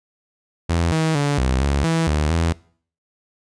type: tone with pitch steps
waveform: sawtooth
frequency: 84.2 / 159.6 / 143.8 / 64.5 / 70.3 / 163.8 / 75.4 / 83 Hz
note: E2 / D#3 / D3 / C2 / C#2 / E3 / D2 / E2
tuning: +37 / +44 / -36 / -24 / +25 / -11 / +46 / +12 cents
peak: -13 dBFS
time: 0.69-2.53 s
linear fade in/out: 10 ms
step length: 230 ms
effects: noise-tail reverb RT60 0.5 s tail -22 dB re dry + resampled to 22050 Hz